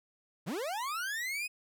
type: linear sweep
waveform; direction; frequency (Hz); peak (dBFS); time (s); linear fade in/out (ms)
40% pulse; up; 126.9 to 2545; -33; 0.46-1.48; 20
effects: none